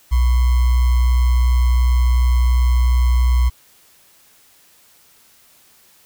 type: tone with sample-and-hold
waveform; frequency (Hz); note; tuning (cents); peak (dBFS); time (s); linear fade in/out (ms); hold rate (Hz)
sine; 61.4; B1; -9; -11; 0.11-3.5; 20; 1050
effects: white hiss -52 dBFS RMS until 6.05 s